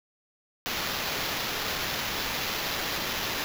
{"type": "noise with sample-and-hold", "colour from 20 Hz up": "violet", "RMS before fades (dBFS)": -31, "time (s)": [0.66, 3.44], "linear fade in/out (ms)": 0, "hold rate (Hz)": 8820, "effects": []}